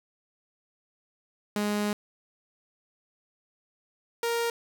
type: tone pair in turn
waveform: sawtooth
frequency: 207.7 / 467.1 Hz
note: G#3 / A#4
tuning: 0 / +3 cents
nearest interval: octave + major second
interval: 1403 cents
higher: second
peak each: -22 dBFS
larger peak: neither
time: 1.56-1.93 / 4.23-4.5 s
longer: first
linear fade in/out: 2 ms
effects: 8-bit